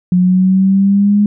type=exponential sweep; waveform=sine; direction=up; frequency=179.1 to 207.7 Hz; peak=-7 dBFS; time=0.12-1.26 s; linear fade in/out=2 ms; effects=none